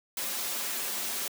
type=noise with comb filter; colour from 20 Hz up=white; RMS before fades=-33 dBFS; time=0.17-1.28 s; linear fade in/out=2 ms; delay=6.4 ms; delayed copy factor=-0.85; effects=high-pass 200 Hz 12 dB/octave